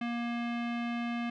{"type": "tone with low-pass filter", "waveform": "square", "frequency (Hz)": 236.6, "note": "A#3", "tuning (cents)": 26, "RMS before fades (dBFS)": -34, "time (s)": [0.01, 1.3], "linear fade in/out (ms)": 5, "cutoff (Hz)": 2600, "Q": 2, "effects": []}